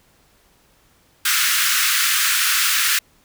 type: high-pass noise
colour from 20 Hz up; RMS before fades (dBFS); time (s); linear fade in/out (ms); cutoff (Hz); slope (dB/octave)
pink; -18; 1.25-2.99; 5; 1300; 48
effects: pink hiss -57 dBFS RMS until 3.24 s